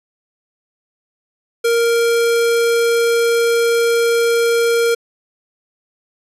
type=tone; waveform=square; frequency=466.2 Hz; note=A#4; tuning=in tune; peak=-13 dBFS; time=1.64-4.95 s; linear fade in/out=10 ms; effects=resampled to 32000 Hz